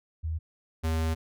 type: tone pair in turn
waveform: sine / square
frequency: 80.1 / 80.55 Hz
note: E2 / E2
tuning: -49 / -39 cents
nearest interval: unison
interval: 10 cents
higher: second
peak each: -28 / -26 dBFS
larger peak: second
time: 0.23-0.39 / 0.83-1.15 s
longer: second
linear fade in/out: 20 ms
effects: none